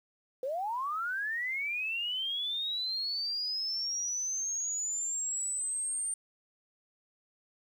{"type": "linear sweep", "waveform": "sine", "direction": "up", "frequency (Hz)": [493.9, 8870], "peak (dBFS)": -31, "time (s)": [0.43, 6.14], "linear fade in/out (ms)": 2, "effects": ["10-bit"]}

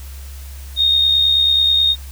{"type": "tone with amplitude modulation", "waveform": "sine", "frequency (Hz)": 3702, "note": "A#7", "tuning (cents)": -13, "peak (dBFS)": -9, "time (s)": [0.76, 1.96], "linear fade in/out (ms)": 50, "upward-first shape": "sine", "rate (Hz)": 69.3, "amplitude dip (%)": 45, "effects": ["added 68 Hz sine -30 dBFS peak until 2.11 s", "white hiss -42 dBFS RMS until 2.11 s"]}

